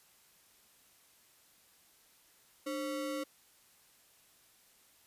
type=ring-modulated tone; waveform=square; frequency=415.3 Hz; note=G#4; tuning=in tune; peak=-33 dBFS; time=2.66-3.24 s; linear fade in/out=10 ms; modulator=118 Hz; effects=white hiss -65 dBFS RMS until 5.06 s + resampled to 32000 Hz